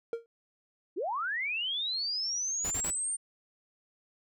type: tone with exponential decay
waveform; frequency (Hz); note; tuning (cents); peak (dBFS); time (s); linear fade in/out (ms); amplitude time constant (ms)
triangle; 463.1; A#4; -11; -25; 0.13-0.26; 1; 28
type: linear sweep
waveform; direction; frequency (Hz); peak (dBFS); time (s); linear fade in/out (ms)
sine; up; 293.7 to 8940; -30; 0.96-3.17; 20
type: noise bursts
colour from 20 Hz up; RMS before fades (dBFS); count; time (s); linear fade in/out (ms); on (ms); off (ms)
pink; -39; 3; 2.64-2.907; 10; 71; 27
effects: none